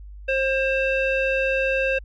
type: tone with low-pass filter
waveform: square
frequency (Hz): 533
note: C5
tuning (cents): +32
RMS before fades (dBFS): -22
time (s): 0.28-1.99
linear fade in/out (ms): 10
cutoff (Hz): 2400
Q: 8.7
effects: added 50 Hz sine -37 dBFS peak until 2.04 s